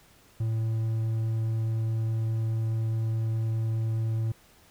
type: tone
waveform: triangle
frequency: 111.9 Hz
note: A2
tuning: 30 cents sharp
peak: -23 dBFS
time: 0.4-4.32 s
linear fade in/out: 5 ms
effects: pink hiss -58 dBFS RMS until 4.7 s